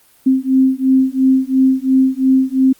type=beating tone pair; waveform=sine; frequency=261.6 / 264.5 Hz; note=C4 / C4; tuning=0 / +19 cents; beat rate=2.9 Hz; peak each=-13 dBFS; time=0.26-2.73 s; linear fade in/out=10 ms; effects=white hiss -51 dBFS RMS until 2.79 s + Opus 32 kbps